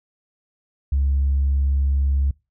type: tone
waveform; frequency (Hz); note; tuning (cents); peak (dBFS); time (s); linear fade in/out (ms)
sine; 69; C#2; -7; -15; 0.92-2.31; 5
effects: noise-tail reverb RT60 0.3 s tail -26 dB re dry + tanh soft clip ceiling -13 dBFS